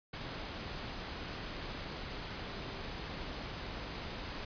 sine tone in noise, 392 Hz, G4, in tune, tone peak -52 dBFS, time 2.5-2.83 s, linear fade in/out 5 ms, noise pink, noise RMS -42 dBFS, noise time 0.13-4.45 s, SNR -13 dB, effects resampled to 11025 Hz

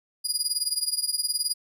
25% pulse tone with tremolo, 4878 Hz, D#8, 35 cents flat, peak -16 dBFS, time 0.24-1.54 s, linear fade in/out 20 ms, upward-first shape triangle, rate 19 Hz, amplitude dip 95%, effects none

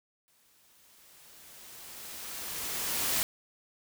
white noise with exponential growth, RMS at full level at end -28 dBFS, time 0.28-3.23 s, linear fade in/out 0 ms, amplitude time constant 640 ms, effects none

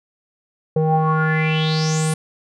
square tone with low-pass filter sweep, 157.2 Hz, D#3, 18 cents sharp, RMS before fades -18 dBFS, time 0.76-2.14 s, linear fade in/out 5 ms, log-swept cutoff 540 to 10000 Hz, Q 7, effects none

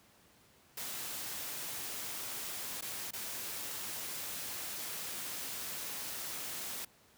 white noise with dropouts, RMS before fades -41 dBFS, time 0.77-6.85 s, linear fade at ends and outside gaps 5 ms, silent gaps 2.811-2.822 / 3.109-3.133 s, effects pink hiss -64 dBFS RMS until 7.17 s + high-pass 80 Hz 12 dB/octave

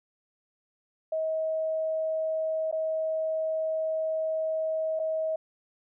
sine tone with dropouts, 636 Hz, D#5, 38 cents sharp, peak -26 dBFS, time 1.12-5.36 s, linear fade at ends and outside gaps 5 ms, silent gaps 2.714-2.725 / 4.993-4.997 s, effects none

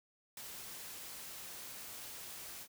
white noise with ADSR envelope, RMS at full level -45 dBFS, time 0.37-2.68 s, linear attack 3 ms, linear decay 8 ms, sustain -3 dB, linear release 60 ms, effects none

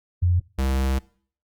sine / square tone pair in turn, 88.6 / 66.38 Hz, F2 / C2, +25 / +26 cents, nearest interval perfect fourth, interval 499 cents, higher first, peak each -16 / -21 dBFS, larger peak first, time 0.22-0.4 / 0.58-0.99 s, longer second, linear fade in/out 10 ms, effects noise-tail reverb RT60 0.5 s tail -22 dB re dry + Opus 48 kbps

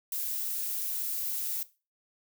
violet noise, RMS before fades -33 dBFS, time 0.12-1.63 s, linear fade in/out 2 ms, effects noise-tail reverb RT60 0.3 s tail -17 dB re dry

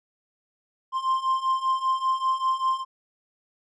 triangle beating tone pair, 1046.5 / 1051.6 Hz, C6 / C6, 0 / +8 cents, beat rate 5.1 Hz, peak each -25 / -22 dBFS, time 0.92-2.85 s, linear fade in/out 50 ms, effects resampled to 22050 Hz

